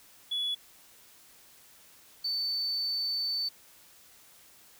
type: tone pair in turn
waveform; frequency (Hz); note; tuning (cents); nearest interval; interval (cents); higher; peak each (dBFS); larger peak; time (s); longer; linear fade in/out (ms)
sine; 3400 / 4525; G#7 / C#8; +40 / +35; perfect fourth; 495; second; -27; neither; 0.31-0.55 / 2.24-3.49; second; 10
effects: tanh soft clip ceiling -26 dBFS + white hiss -57 dBFS RMS until 4.79 s